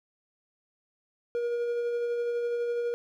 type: tone with tremolo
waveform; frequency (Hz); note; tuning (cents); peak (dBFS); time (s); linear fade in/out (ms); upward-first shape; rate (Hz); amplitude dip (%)
triangle; 475.9; A#4; +36; -24; 1.35-2.94; 0; sine; 12; 25
effects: none